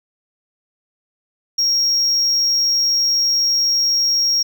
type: tone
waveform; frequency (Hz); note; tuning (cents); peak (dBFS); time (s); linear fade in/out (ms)
sine; 5588; F8; 0; -11; 1.58-4.43; 10
effects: tanh soft clip ceiling -13 dBFS + 8-bit